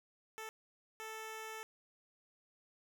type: tone bursts at uneven times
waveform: 10% pulse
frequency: 440 Hz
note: A4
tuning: in tune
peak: -36 dBFS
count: 2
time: 0.38-0.49 / 1-1.63 s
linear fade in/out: 0 ms
effects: none